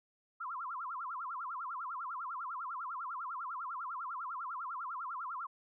sine tone with vibrato, 1174.7 Hz, D6, in tune, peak -38 dBFS, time 0.4-5.47 s, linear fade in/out 10 ms, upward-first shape sine, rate 10 Hz, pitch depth 300 cents each way, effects none

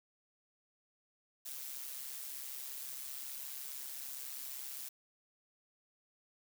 blue noise with amplitude modulation, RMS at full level -42 dBFS, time 1.45-4.89 s, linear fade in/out 10 ms, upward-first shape sine, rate 135 Hz, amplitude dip 60%, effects none

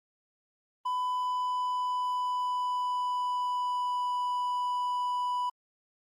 triangle tone with pitch glide, 1000 to 988.5 Hz, B5 to B5, +21 to +1 cents, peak -26 dBFS, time 0.85-5.5 s, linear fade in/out 10 ms, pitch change -20 cents, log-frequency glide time 1.07-4.1 s, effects Opus 24 kbps

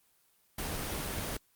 pink noise, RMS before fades -36 dBFS, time 0.58-1.37 s, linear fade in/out 5 ms, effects white hiss -69 dBFS RMS until 1.55 s + Opus 24 kbps

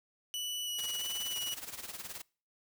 sawtooth tone with vibrato, 2944 Hz, F#7, 9 cents flat, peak -32 dBFS, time 0.34-1.54 s, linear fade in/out 0 ms, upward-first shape square, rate 1.5 Hz, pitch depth 11 cents each way
white noise with tremolo, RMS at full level -41 dBFS, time 0.78-2.22 s, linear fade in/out 10 ms, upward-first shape sine, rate 19 Hz, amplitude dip 75%
effects noise-tail reverb RT60 0.4 s tail -25 dB re dry

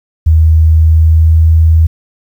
sine tone with pitch glide, 79.6 to 80.66 Hz, D#2 to E2, +40 to -37 cents, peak -3 dBFS, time 0.26-1.87 s, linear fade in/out 10 ms, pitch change +23 cents, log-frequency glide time 0.75-1.5 s, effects 7-bit

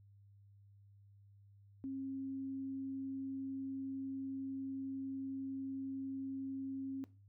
sine tone, 268.9 Hz, C4, 47 cents sharp, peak -39 dBFS, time 1.84-7.04 s, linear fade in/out 0 ms, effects noise-tail reverb RT60 0.3 s tail -17 dB re dry + added 100 Hz sine -60 dBFS peak until 7.28 s

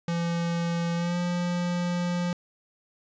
square tone with pitch glide, 170 to 175.79 Hz, F3 to F3, -46 to +12 cents, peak -26 dBFS, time 0.08-2.33 s, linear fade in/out 2 ms, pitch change +58 cents, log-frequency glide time 0.95-1.17 s, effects resampled to 16000 Hz + 10-bit

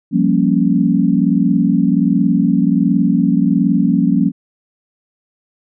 sine chord, G half-diminished seventh, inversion third, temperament equal, 174.61 / 196 / 233.1 / 277.2 Hz, F3 / G3 / Bb3 / Db4, 0 / 0 / 0 / 0 cents, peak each -16 dBFS, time 0.11-4.32 s, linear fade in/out 50 ms, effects none

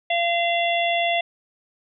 harmonic tone, 686 Hz, F5, 31 cents flat, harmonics 1 / 3 / 4 / 5, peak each -21 / -26 / -27 / -28 dBFS, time 0.1-1.21 s, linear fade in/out 5 ms, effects none

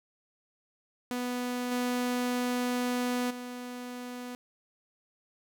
sawtooth tone with level steps, 246.9 Hz, B3, in tune, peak -27 / -24 / -34 dBFS, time 1.11-4.35 s, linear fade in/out 0 ms, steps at 1.71 / 3.3 s, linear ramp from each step 10 ms, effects none

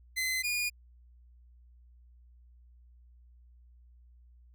sawtooth tone pair in turn, 2045 / 2440 Hz, C7 / D#7, -40 / -34 cents, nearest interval minor third, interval 306 cents, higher second, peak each -26 dBFS, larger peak neither, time 0.16-0.43 / 0.43-0.7 s, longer neither, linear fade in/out 20 ms, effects added 60 Hz sine -55 dBFS peak until 4.54 s

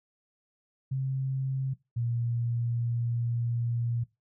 sine tone pair in turn, 133.1 / 118.2 Hz, C3 / A#2, +30 / +24 cents, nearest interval major second, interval 206 cents, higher first, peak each -27 dBFS, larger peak neither, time 0.91-1.74 / 1.96-4.04 s, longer second, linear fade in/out 10 ms, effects noise-tail reverb RT60 0.2 s tail -18 dB re dry

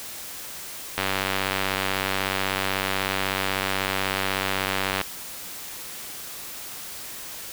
click train, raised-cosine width 0.3 ms, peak -7 dBFS, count 389, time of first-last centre 0.98-5.013 s, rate 96.2 Hz, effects white hiss -37 dBFS RMS until 7.52 s

